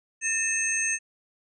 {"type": "tone cluster", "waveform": "sine", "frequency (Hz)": [1812, 2607, 6350, 8440], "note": ["A#6", "E7", "G8", "C9"], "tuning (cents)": [-50, -20, 21, 14], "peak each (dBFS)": [-31, -29, -27, -33], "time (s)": [0.21, 0.99], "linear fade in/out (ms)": 50, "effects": []}